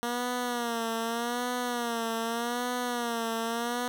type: tone with vibrato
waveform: 10% pulse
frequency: 236.9 Hz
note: A#3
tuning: 28 cents sharp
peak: -21 dBFS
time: 0.03-3.88 s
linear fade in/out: 0 ms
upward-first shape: sine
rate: 0.83 Hz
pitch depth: 75 cents each way
effects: 10-bit